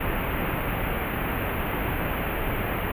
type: band-stop noise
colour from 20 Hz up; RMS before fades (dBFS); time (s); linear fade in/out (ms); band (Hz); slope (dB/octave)
pink; -27; 0-2.92; 10; 2800 to 13000; 48
effects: resampled to 32000 Hz